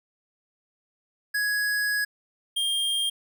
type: tone pair in turn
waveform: square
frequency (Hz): 1670 / 3209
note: G#6 / G7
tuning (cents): +9 / +40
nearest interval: major seventh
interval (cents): 1131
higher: second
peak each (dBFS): -24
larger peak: neither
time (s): 1.34-2.05 / 2.56-3.1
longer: first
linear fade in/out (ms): 10
effects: none